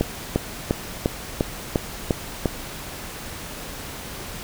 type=click train; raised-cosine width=2 ms; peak=-5 dBFS; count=8; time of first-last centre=0.01-2.458 s; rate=2.86 Hz; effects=pink hiss -35 dBFS RMS until 4.43 s